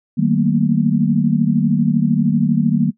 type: tone cluster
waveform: sine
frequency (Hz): 154.6 / 190.7 / 225.2 / 238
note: D#3 / G3 / A3 / A#3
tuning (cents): -11 / -47 / +40 / +36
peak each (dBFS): -18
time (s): 0.17-2.91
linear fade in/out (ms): 20
effects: noise-tail reverb RT60 0.1 s tail -18 dB re dry